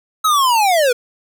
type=linear sweep; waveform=square; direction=down; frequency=1299 to 466.2 Hz; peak=-12 dBFS; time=0.24-0.93 s; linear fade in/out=10 ms; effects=none